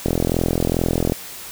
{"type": "click train", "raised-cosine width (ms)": 2, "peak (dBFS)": -5, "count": 46, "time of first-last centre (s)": [0.06, 1.121], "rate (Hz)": 42.4, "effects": ["white hiss -35 dBFS RMS until 1.51 s"]}